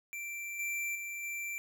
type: tone with level steps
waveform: square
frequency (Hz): 2349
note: D7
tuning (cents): 0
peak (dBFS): -39 / -34 / -39 / -37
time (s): 0.13-1.58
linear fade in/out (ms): 0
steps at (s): 0.59 / 0.95 / 1.23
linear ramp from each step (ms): 5
effects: none